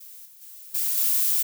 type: noise with level steps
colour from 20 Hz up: violet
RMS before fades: -44 / -50 / -44 / -25 / -22 dBFS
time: 0-1.43 s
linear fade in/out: 10 ms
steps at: 0.25 / 0.41 / 0.74 / 0.97 s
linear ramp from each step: 10 ms
effects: none